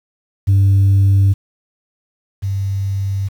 sine tone pair in turn, 98 / 98 Hz, G2 / G2, 0 / 0 cents, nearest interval unison, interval 0 cents, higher neither, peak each -6 / -16 dBFS, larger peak first, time 0.47-1.34 / 2.42-3.29 s, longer neither, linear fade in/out 20 ms, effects tanh soft clip ceiling -7 dBFS + 7-bit

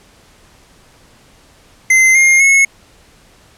square tone with pitch steps, 2069 / 2126 / 2184 Hz, C7 / C7 / C#7, -20 / +27 / -26 cents, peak -7 dBFS, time 1.9-2.65 s, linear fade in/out 5 ms, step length 250 ms, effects pink hiss -47 dBFS RMS until 3.57 s + low-pass 10000 Hz 12 dB/octave

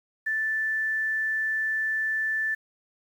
sine tone with quantisation, 1760 Hz, A6, in tune, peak -24 dBFS, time 0.26-2.55 s, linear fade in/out 10 ms, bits 9, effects none

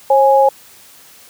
sine tone pair together, 539.6 / 830.6 Hz, C#5 / G#5, -47 / 0 cents, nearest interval perfect fifth, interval 747 cents, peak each -10 dBFS, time 0.1-0.49 s, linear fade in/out 5 ms, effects white hiss -43 dBFS RMS until 1.29 s + high-pass 60 Hz 12 dB/octave

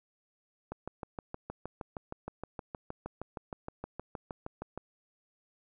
click train, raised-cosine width 1 ms, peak -24 dBFS, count 27, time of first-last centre 0.72-4.776 s, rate 6.41 Hz, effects none

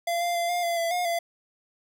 square tone with pitch steps, 685 / 696 / 687 / 705 / 684 / 672 / 714 / 681 Hz, F5 / F5 / F5 / F5 / F5 / E5 / F5 / F5, -34 / -6 / -29 / +16 / -36 / +33 / +38 / -44 cents, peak -25 dBFS, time 0.07-1.19 s, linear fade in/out 5 ms, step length 140 ms, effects none

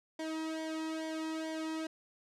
sawtooth tone with flanger, 318.1 Hz, D#4, 38 cents sharp, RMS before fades -38 dBFS, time 0.19-1.87 s, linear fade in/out 5 ms, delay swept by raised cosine 0.74 to 1.4 ms, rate 2.3 Hz, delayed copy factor -0.9, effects low-pass 8000 Hz 12 dB/octave

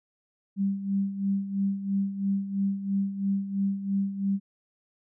sine tone with tremolo, 196.9 Hz, G3, 8 cents sharp, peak -22 dBFS, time 0.56-4.4 s, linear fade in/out 50 ms, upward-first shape sine, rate 3 Hz, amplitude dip 70%, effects none

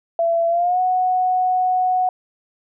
sine tone with pitch glide, 672 to 737.1 Hz, E5 to F#5, +33 to -7 cents, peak -15 dBFS, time 0.19-2.09 s, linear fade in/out 2 ms, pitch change +160 cents, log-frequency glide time 0.48-0.8 s, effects none

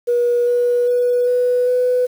sine tone with pitch steps, 481.5 / 485.7 / 489.9 / 494.2 / 498.5 Hz, B4 / B4 / B4 / B4 / B4, -44 / -29 / -14 / +1 / +16 cents, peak -12 dBFS, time 0.07-2.07 s, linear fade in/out 20 ms, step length 400 ms, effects tanh soft clip ceiling -9 dBFS + 7-bit

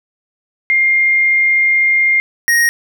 sine / square tone pair in turn, 2116 / 1873 Hz, C7 / A#6, +19 / +8 cents, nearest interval major second, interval 211 cents, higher first, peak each -9 / -10 dBFS, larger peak first, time 0.7-2.2 / 2.48-2.69 s, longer first, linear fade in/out 0 ms, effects none

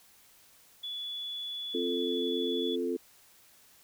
sine tone, 3426 Hz, A7, 47 cents flat, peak -35 dBFS, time 0.83-2.76 s, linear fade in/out 10 ms
sine chord, F major, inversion second, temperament equal, 261.6 / 349.2 / 440 Hz, C4 / F4 / A4, 0 / 0 / 0 cents, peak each -34 / -33 / -33 dBFS, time 1.74-2.97 s, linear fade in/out 10 ms
effects white hiss -60 dBFS RMS until 3.83 s

